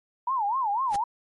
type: tone with vibrato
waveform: sine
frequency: 930 Hz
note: A#5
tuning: 4 cents flat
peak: -23 dBFS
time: 0.27-1.04 s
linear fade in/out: 5 ms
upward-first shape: sine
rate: 4 Hz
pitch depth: 260 cents each way
type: noise with exponential growth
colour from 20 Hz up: pink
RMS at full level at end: -31 dBFS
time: 0.87-0.96 s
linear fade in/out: 5 ms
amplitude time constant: 19 ms
effects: MP3 48 kbps